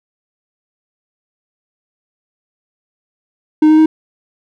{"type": "tone with pitch steps", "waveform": "triangle", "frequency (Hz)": [308.1, 311.3, 314.6], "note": ["D#4", "D#4", "D#4"], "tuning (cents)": [-17, 1, 19], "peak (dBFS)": -3, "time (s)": [3.62, 3.86], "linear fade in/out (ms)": 5, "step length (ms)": 80, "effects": []}